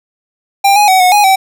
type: tone with pitch steps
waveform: square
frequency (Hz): 794 / 831 / 753 / 730 / 828 / 768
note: G5 / G#5 / F#5 / F#5 / G#5 / G5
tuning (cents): +22 / +1 / +30 / -24 / -5 / -36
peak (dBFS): -6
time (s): 0.64-1.36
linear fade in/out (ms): 10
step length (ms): 120
effects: none